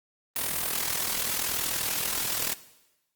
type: noise with amplitude modulation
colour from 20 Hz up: white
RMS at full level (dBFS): -26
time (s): 0.36-2.54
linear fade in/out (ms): 2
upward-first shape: sine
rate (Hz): 40.8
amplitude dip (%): 70
effects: noise-tail reverb RT60 1.0 s tail -17 dB re dry + Opus 32 kbps